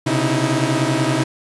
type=tone cluster; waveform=sawtooth; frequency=127.3 / 137.8 / 310.9 / 326.5 Hz; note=C3 / C#3 / D#4 / E4; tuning=-47 / -10 / -1 / -17 cents; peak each=-18 dBFS; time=0.06-1.24 s; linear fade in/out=10 ms; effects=resampled to 24000 Hz